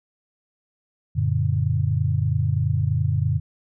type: chord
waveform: sine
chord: Gb augmented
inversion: none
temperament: just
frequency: 92.5 / 115.62 / 144.53 Hz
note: Gb2 / Bb2 / D3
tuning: 0 / -14 / -27 cents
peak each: -23 dBFS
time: 1.15-3.4 s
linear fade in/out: 20 ms
effects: none